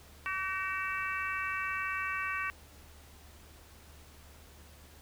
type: harmonic tone with a mistuned harmonic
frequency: 381.6 Hz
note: G4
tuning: 47 cents flat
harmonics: 3 / 4 / 5 / 6 / 7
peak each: -37 / -38 / -39 / -40 / -40 dBFS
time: 0.26-2.5 s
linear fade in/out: 0 ms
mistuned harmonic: 5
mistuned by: -35 cents
effects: added 74 Hz sine -55 dBFS peak until 5.01 s + pink hiss -57 dBFS RMS until 5.01 s